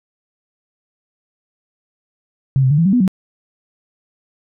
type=tone with pitch steps; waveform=sine; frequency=134.6 / 130.2 / 147.1 / 166.1 / 193 / 246.8 / 187.5 Hz; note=C3 / C3 / D3 / E3 / G3 / B3 / F#3; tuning=+49 / -8 / +3 / +13 / -27 / -1 / +23 cents; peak=-10 dBFS; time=2.56-3.078 s; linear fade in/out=0 ms; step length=74 ms; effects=none